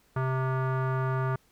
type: tone with low-pass filter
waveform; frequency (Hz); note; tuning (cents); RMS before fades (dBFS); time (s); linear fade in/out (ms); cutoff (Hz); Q
square; 130.81; C3; 0; -28; 0.16-1.36; 5; 1300; 3.1
effects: pink hiss -65 dBFS RMS until 1.51 s